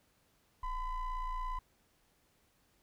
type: ring-modulated tone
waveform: triangle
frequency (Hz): 493.3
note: B4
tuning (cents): -2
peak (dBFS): -30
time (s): 0.63-1.59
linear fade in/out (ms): 5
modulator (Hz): 522
effects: pink hiss -72 dBFS RMS until 2.82 s